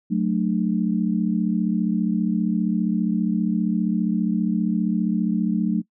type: chord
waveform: sine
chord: D major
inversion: first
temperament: equal with one note detuned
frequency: 185 / 220 / 299.1 Hz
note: F#3 / A3 / D4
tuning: 0 / 0 / +32 cents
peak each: -22 / -22 / -27 dBFS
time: 0.1-5.82 s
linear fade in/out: 20 ms
effects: noise-tail reverb RT60 0.1 s tail -23 dB re dry